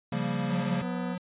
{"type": "chord", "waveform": "square", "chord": "G half-diminished seventh", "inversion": "second", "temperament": "equal", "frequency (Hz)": [138.59, 174.61, 196, 233.1], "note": ["Db3", "F3", "G3", "Bb3"], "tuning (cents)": [0, 0, 0, 0], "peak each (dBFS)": -34, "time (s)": [0.12, 0.82], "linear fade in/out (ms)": 5}
{"type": "tone", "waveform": "square", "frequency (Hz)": 180.5, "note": "F#3", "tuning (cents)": -43, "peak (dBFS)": -33, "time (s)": [0.5, 1.18], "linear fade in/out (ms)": 5}
{"type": "harmonic tone", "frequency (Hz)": 246.9, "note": "B3", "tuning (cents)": 0, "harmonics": [1, 2, 3, 4, 5, 6, 7], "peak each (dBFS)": [-34, -40, -44, -46, -48, -50, -51], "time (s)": [0.8, 1.17], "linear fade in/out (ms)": 50}
{"effects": ["resampled to 8000 Hz"]}